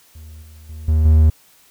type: tone with level steps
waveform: triangle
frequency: 78.1 Hz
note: D#2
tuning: 7 cents sharp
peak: -33 / -37 / -28 / -10 / -6 dBFS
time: 0.15-1.3 s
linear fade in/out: 5 ms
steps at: 0.42 / 0.69 / 0.88 / 1.05 s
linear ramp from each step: 5 ms
effects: white hiss -52 dBFS RMS until 1.7 s